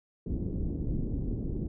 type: low-pass noise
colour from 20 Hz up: pink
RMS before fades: -32 dBFS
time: 0.26-1.68 s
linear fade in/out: 5 ms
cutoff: 350 Hz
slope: 24 dB/octave
effects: none